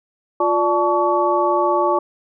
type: tone cluster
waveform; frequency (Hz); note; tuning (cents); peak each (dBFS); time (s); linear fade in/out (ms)
sine; 352.6 / 586 / 872 / 1129; F4 / D5 / A5 / C#6; +17 / -4 / -16 / +31; -20; 0.4-1.99; 5
effects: none